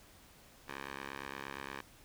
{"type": "tone with band-pass filter", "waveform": "10% pulse", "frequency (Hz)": 68.6, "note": "C#2", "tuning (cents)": -17, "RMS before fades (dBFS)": -45, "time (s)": [0.68, 1.81], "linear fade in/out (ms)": 5, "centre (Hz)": 1700, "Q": 0.97, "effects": ["pink hiss -60 dBFS RMS until 2.04 s"]}